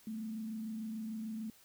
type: tone with frequency modulation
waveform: sine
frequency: 220 Hz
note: A3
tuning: in tune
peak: -38 dBFS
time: 0.07-1.5 s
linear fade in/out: 2 ms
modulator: 26.7 Hz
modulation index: 0.36
effects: white hiss -63 dBFS RMS until 1.64 s